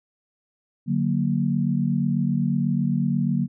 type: chord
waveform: sine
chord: D augmented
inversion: none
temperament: equal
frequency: 146.83 / 185 / 233.1 Hz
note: D3 / F#3 / A#3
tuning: 0 / 0 / 0 cents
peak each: -24 dBFS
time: 0.86-3.48 s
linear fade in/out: 50 ms
effects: none